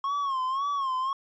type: tone with vibrato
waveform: triangle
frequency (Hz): 1085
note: C#6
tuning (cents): -37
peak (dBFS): -24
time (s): 0.04-1.13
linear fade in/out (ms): 2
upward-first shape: sine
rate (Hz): 1.9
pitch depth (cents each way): 99
effects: resampled to 16000 Hz